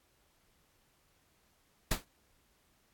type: noise with exponential decay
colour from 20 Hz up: pink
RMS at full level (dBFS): -26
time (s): 1.91-2.05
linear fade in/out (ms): 5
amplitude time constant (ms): 29
effects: pink hiss -71 dBFS RMS until 2.93 s + AAC 64 kbps